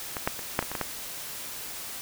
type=clicks; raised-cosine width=0.5 ms; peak=-16 / -9 / -23 / -7 / -16 / -18 / -15 / -12 dBFS; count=8; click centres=0.168 / 0.275 / 0.392 / 0.591 / 0.626 / 0.716 / 0.752 / 0.813 s; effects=white hiss -38 dBFS RMS until 2.01 s